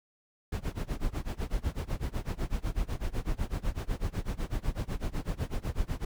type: noise with tremolo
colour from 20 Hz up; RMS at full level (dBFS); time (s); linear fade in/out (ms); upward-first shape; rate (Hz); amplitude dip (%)
brown; -29; 0.52-6.05; 5; sine; 8; 95
effects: none